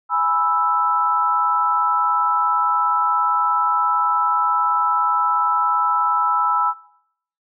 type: chord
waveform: sine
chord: E major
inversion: first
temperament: equal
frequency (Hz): 830.6 / 987.8 / 1318.5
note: G#5 / B5 / E6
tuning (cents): 0 / 0 / 0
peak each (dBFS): -24 / -21 / -18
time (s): 0.09-6.74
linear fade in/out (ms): 50
effects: noise-tail reverb RT60 0.7 s tail -20 dB re dry